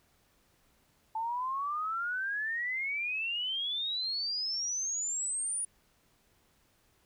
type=exponential sweep; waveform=sine; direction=up; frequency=874 to 9730 Hz; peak=-31 dBFS; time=1.15-5.65 s; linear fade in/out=5 ms; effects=pink hiss -69 dBFS RMS until 7.05 s